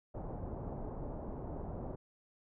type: low-pass noise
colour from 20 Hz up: pink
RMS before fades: -42 dBFS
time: 0.14-1.96 s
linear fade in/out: 10 ms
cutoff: 830 Hz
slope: 24 dB/octave
effects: none